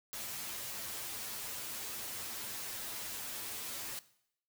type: noise with comb filter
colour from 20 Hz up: white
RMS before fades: -42 dBFS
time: 0.13-3.99 s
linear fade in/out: 0 ms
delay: 9 ms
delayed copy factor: +0.95
effects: noise-tail reverb RT60 0.7 s tail -18 dB re dry